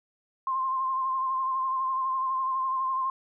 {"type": "tone with vibrato", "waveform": "sine", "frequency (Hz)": 1052, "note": "C6", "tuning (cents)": 9, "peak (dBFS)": -25, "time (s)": [0.47, 3.1], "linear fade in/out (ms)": 2, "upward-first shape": "sine", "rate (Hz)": 12, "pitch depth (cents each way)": 32, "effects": []}